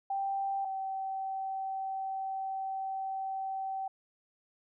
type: tone pair in turn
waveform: sine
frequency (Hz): 784 / 770.5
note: G5 / G5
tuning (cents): 0 / -30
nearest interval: unison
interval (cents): 30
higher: first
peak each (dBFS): -30 / -33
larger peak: first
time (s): 0.1-0.65 / 0.65-3.88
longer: second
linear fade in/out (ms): 5
effects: none